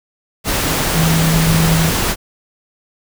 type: tone in noise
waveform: sine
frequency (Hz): 162.1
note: E3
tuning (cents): -29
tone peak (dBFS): -12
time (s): 0.93-1.91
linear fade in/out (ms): 50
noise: pink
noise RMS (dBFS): -17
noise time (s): 0.44-2.16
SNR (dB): +2
effects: none